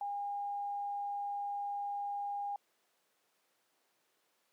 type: tone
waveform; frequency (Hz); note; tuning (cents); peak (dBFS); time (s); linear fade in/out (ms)
sine; 810; G#5; -43; -35; 0.01-2.56; 2
effects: pink hiss -75 dBFS RMS until 4.52 s + high-pass 400 Hz 12 dB/octave